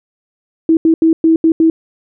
sine tone bursts at uneven times, 324.4 Hz, E4, 28 cents flat, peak -6 dBFS, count 6, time 0.69-0.77 / 0.85-0.94 / 1.02-1.13 / 1.24-1.36 / 1.44-1.52 / 1.6-1.7 s, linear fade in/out 2 ms, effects none

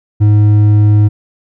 sine tone with hard clipping, 104.9 Hz, G#2, 18 cents sharp, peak -6 dBFS, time 0.2-1.09 s, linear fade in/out 20 ms, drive 5 dB, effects none

